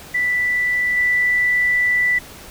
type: tone with level steps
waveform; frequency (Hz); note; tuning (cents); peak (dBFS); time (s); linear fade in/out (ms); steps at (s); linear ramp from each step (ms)
sine; 1975.5; B6; 0; -16 / -14; 0.14-2.19; 10; 0.97; 2
effects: pink hiss -39 dBFS RMS until 2.5 s